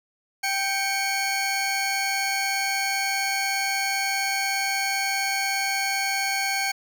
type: tone pair together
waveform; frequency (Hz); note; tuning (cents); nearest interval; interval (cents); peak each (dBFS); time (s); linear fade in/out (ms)
20% pulse; 784 / 2215; G5 / C#7; 0 / -2; octave + tritone; 1798; -21; 0.43-6.72; 10
effects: none